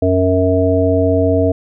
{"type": "harmonic tone", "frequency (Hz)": 92.5, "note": "F#2", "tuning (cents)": 0, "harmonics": [1, 3, 5, 7], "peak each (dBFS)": [-16, -16, -16, -16], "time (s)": [0.02, 1.52], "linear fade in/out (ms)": 5, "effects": []}